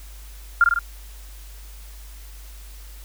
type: tone with echo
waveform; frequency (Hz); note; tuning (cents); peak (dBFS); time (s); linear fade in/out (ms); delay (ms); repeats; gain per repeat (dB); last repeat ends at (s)
sine; 1396.9; F6; 0; -10; 0.61-0.64; 2; 50; 3; -3; 0.79
effects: added 50 Hz sine -38 dBFS peak until 3.04 s + white hiss -48 dBFS RMS until 3.04 s